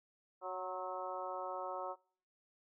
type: harmonic tone with a mistuned harmonic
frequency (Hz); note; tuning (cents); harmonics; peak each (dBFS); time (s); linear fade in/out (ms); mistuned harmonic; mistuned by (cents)
185; F#3; 0; 2 / 3 / 4 / 5 / 6 / 7; -49 / -44 / -45 / -47 / -47 / -47; 0.41-1.96; 50; 6; -41
effects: noise-tail reverb RT60 0.6 s tail -25 dB re dry